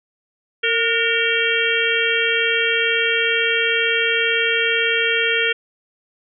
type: harmonic tone with a mistuned harmonic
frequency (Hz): 457.8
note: A#4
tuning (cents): -31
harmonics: 1 / 3 / 4 / 5 / 6 / 7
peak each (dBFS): -23 / -23 / -23 / -23 / -23 / -23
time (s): 0.63-5.53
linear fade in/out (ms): 10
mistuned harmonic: 3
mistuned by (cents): +72
effects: none